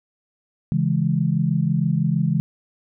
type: chord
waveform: sine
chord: C# minor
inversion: none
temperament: equal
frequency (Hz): 138.59 / 164.81 / 207.7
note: C#3 / E3 / G#3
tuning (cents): 0 / 0 / 0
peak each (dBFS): -22 / -20 / -24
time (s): 0.72-2.4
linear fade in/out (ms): 0
effects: none